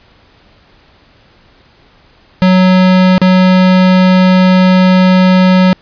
square tone with dropouts, 185 Hz, F#3, in tune, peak -5 dBFS, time 2.42-5.73 s, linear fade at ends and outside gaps 0 ms, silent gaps 3.18-3.216 s, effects pink hiss -46 dBFS RMS until 5.81 s + resampled to 11025 Hz

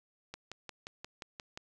click train, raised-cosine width 0.2 ms, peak -25 dBFS, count 8, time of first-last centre 0.34-1.575 s, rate 5.67 Hz, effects none

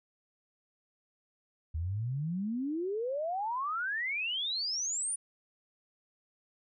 sine exponential sweep, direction up, 75.8 to 9710 Hz, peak -31 dBFS, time 1.74-5.16 s, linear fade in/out 10 ms, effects none

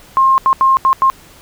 sine tone bursts at uneven times, 1065 Hz, C6, 30 cents sharp, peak -7 dBFS, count 5, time 0.17-0.38 / 0.46-0.53 / 0.61-0.77 / 0.85-0.93 / 1.02-1.1 s, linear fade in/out 0 ms, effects pink hiss -42 dBFS RMS until 1.41 s

